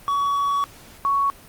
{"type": "tone pair in turn", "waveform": ["triangle", "sine"], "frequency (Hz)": [1128, 1114.4], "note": ["C#6", "C#6"], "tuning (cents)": [30, 9], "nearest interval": "unison", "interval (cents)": 21, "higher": "first", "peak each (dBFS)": -17, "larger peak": "neither", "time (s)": [[0.08, 0.64], [1.05, 1.3]], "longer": "first", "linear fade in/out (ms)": 0, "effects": ["pink hiss -46 dBFS RMS until 1.48 s", "Opus 32 kbps"]}